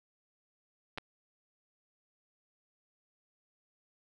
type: clicks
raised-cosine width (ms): 0.3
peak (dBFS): -24 / -22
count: 2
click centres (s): 0.976 / 0.983
effects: none